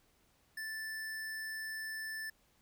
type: tone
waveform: square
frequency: 1760 Hz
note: A6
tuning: in tune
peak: -40 dBFS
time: 0.57-2.3 s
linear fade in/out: 5 ms
effects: pink hiss -71 dBFS RMS until 2.61 s